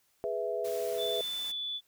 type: chord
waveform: sine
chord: E major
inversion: first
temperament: equal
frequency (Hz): 415.3 / 493.9 / 659.3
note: G#4 / B4 / E5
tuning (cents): 0 / 0 / 0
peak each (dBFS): -35 / -35 / -34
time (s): 0.24-1.21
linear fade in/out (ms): 0
type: noise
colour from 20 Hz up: white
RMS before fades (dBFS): -46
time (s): 0.64-1.52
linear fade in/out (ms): 10
type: tone with pitch glide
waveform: sine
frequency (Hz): 3507 to 3467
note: A7 to A7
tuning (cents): -6 to -26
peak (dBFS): -33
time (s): 0.97-1.81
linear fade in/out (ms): 50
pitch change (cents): -20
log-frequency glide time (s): 1.43-1.54
effects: white hiss -71 dBFS RMS until 1.87 s